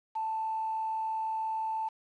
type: tone with quantisation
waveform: sine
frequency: 883 Hz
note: A5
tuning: 6 cents sharp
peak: -30 dBFS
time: 0.15-1.89 s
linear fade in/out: 10 ms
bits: 8
effects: low-pass 4000 Hz 12 dB/octave